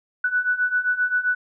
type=beating tone pair; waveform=sine; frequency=1480 / 1487.6 Hz; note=F#6 / F#6; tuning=0 / +9 cents; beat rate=7.6 Hz; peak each=-24 / -21 dBFS; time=0.24-1.35 s; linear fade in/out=5 ms; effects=none